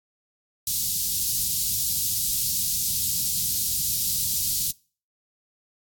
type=band-stop noise; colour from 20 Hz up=white; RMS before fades=-25 dBFS; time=0.67-4.71 s; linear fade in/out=2 ms; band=180 to 4100 Hz; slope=24 dB/octave; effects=noise-tail reverb RT60 0.4 s tail -24 dB re dry + AAC 64 kbps